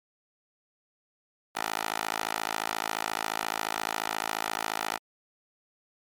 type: tone with high-pass filter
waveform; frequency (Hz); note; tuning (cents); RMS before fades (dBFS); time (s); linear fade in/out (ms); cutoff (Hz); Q
10% pulse; 54.3; A1; -22; -32; 1.55-4.98; 10; 830; 1.1
effects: MP3 96 kbps